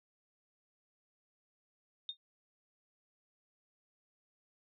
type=tone with exponential decay; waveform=sine; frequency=3669 Hz; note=A#7; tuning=28 cents flat; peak=-33 dBFS; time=2.09-2.17 s; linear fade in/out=1 ms; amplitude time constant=16 ms; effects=none